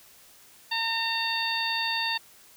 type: harmonic tone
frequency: 911 Hz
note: A#5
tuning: 40 cents flat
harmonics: 1 / 2 / 3 / 4 / 5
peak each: -32 / -32 / -32 / -32 / -32 dBFS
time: 0.71-2.18 s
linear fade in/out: 10 ms
effects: white hiss -54 dBFS RMS until 2.56 s